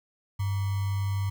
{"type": "tone with sample-and-hold", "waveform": "sine", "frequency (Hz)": 98.5, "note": "G2", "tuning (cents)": 9, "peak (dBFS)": -25, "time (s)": [0.39, 1.3], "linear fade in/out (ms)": 10, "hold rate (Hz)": 1050, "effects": []}